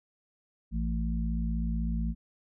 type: harmonic tone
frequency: 56 Hz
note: A1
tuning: 31 cents sharp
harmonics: 1 / 3 / 4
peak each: -29 / -34 / -35 dBFS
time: 0.71-2.15 s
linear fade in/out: 50 ms
effects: none